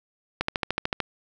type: click train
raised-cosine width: 0.3 ms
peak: -8 dBFS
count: 9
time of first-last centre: 0.41-1.003 s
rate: 13.5 Hz
effects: none